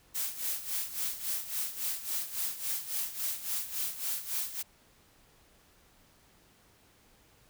blue noise with tremolo, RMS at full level -32 dBFS, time 0.14-4.63 s, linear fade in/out 20 ms, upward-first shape sine, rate 3.6 Hz, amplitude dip 75%, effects pink hiss -63 dBFS RMS until 7.49 s

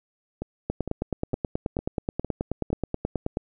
two click trains, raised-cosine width 2 ms, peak -17 / -12 dBFS, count 6 / 26, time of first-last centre 0.42-2.703 / 0.7-3.371 s, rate 2.19 / 9.36 Hz, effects none

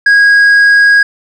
sine tone with tanh clipping, 1645 Hz, G#6, 17 cents flat, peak -4 dBFS, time 0.06-1.03 s, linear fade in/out 5 ms, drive 4 dB, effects none

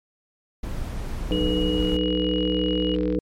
brown noise, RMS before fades -29 dBFS, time 0.63-1.97 s, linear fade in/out 5 ms
harmonic tone, 61.3 Hz, B1, 12 cents flat, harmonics 1 / 3 / 5 / 7 / 8, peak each -29 / -28 / -24 / -30 / -27 dBFS, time 1.31-3.19 s, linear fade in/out 0 ms
sine tone, 2900 Hz, F#7, 35 cents flat, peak -29 dBFS, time 1.32-2.95 s, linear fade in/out 0 ms
click train, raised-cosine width 0.3 ms, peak -25 dBFS, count 60, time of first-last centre 1.78-3.149 s, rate 43.1 Hz
effects MP3 64 kbps

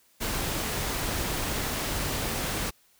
pink noise, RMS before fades -30 dBFS, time 0.2-2.71 s, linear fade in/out 20 ms, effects white hiss -63 dBFS RMS until 2.99 s

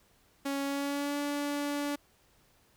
sawtooth tone with pitch glide, 277.8 to 288.4 Hz, C#4 to D4, +4 to -31 cents, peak -27 dBFS, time 0.45-1.96 s, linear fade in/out 10 ms, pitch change +65 cents, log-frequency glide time 0.63-1.18 s, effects pink hiss -66 dBFS RMS until 2.76 s

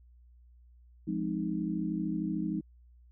sine chord, F minor seventh, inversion none, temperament equal, 174.61 / 207.7 / 261.6 / 311.1 Hz, F3 / Ab3 / C4 / Eb4, 0 / 0 / 0 / 0 cents, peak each -35 / -35 / -40 / -34 dBFS, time 1.07-2.61 s, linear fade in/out 10 ms, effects added 60 Hz sine -55 dBFS peak until 3.11 s

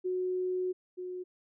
sine tone pair in turn, 367 / 364 Hz, F#4 / F#4, -14 / -28 cents, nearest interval unison, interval 14 cents, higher first, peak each -29 / -36 dBFS, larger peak first, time 0.04-0.73 / 0.97-1.24 s, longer first, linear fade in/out 20 ms, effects none

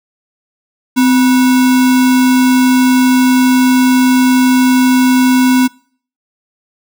sine tone with sample-and-hold, 256.1 Hz, C4, 37 cents flat, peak -6 dBFS, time 0.96-5.68 s, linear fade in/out 20 ms, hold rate 1225 Hz, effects noise-tail reverb RT60 0.5 s tail -24 dB re dry

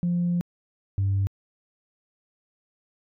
sine tone pair in turn, 174.61 / 98 Hz, F3 / G2, 0 / 0 cents, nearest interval minor seventh, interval 1000 cents, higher first, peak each -20 / -19 dBFS, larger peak second, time 0.03-0.41 / 0.98-1.27 s, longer first, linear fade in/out 0 ms, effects tanh soft clip ceiling -18 dBFS

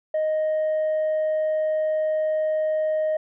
sine tone, 622.3 Hz, D#5, in tune, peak -18 dBFS, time 0.14-3.17 s, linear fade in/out 5 ms, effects tanh soft clip ceiling -19 dBFS

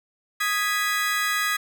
35% pulse chord, G# minor, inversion second, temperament equal, 1244.5 / 1661.2 / 1975.5 Hz, D#6 / G#6 / B6, 0 / 0 / 0 cents, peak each -25 dBFS, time 0.4-1.57 s, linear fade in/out 10 ms, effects none

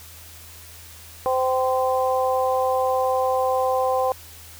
harmonic tone, 258.6 Hz, C4, 20 cents flat, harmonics 2 / 3 / 4, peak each -21 / -23 / -26 dBFS, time 1.26-4.12 s, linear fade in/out 0 ms, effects added 82 Hz sine -46 dBFS peak until 4.59 s + white hiss -44 dBFS RMS until 4.59 s

